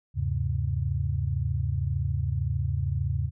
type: tone cluster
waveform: sine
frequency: 78.3 / 100.2 / 133.6 Hz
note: D#2 / G2 / C3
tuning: +11 / +38 / +36 cents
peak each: -29 dBFS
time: 0.14-3.31 s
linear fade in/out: 50 ms
effects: none